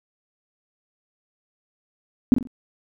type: tone with echo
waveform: sine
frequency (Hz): 252.8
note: B3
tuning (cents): +41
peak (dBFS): -8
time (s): 2.32-2.34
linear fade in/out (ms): 0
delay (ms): 44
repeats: 3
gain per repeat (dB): -9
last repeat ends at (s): 2.472
effects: none